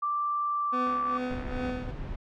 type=tone with pitch glide; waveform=sine; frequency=1174.7 to 1165.2 Hz; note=D6 to D6; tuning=0 to -14 cents; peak=-26 dBFS; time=0.02-1.18 s; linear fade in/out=10 ms; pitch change=-14 cents; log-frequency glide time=0.44-1.05 s
type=tone with tremolo; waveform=25% pulse; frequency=251.4 Hz; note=B3; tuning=31 cents sharp; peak=-25 dBFS; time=0.72-1.92 s; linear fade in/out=20 ms; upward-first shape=triangle; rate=2.4 Hz; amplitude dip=80%
type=click train; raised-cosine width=0.5 ms; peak=-27 dBFS; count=59; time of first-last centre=0.87-1.695 s; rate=70.3 Hz
type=noise; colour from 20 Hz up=brown; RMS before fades=-36 dBFS; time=1.3-2.16 s; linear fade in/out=10 ms
effects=low-pass 3000 Hz 12 dB/octave